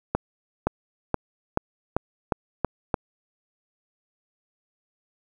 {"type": "accelerating click train", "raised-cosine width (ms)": 1, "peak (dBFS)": -7, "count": 8, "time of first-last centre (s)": [0.15, 2.942], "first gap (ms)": 520, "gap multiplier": 0.91, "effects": ["8-bit"]}